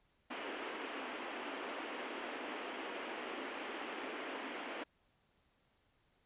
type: band-pass noise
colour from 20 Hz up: pink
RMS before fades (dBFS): -44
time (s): 0.3-4.84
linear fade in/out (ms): 10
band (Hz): 250 to 3200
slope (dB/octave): 48
effects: pink hiss -75 dBFS RMS until 6.25 s + resampled to 8000 Hz